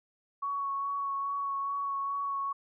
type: tone with vibrato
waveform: sine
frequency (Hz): 1114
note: C#6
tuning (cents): +8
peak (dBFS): -30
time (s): 0.42-2.53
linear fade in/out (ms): 10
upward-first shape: sine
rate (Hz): 2.4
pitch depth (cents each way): 14
effects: none